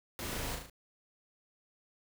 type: noise with echo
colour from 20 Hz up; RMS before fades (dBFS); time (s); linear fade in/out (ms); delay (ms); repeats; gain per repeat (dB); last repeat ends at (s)
pink; -40; 0.19-0.55; 0; 37; 4; -4; 0.698
effects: none